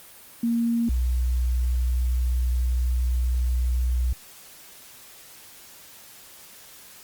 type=tone pair in turn; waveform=sine; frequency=233.1 / 61.74 Hz; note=A#3 / B1; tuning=0 / 0 cents; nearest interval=octave + major seventh; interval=2300 cents; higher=first; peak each=-20 dBFS; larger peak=neither; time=0.43-0.89 / 0.89-4.13 s; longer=second; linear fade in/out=5 ms; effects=white hiss -47 dBFS RMS until 7.03 s + Opus 32 kbps